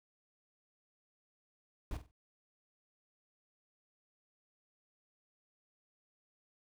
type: noise with echo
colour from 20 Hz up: brown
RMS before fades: -38 dBFS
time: 1.91-1.97 s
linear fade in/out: 2 ms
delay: 47 ms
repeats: 3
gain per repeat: -11 dB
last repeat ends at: 2.111 s
effects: none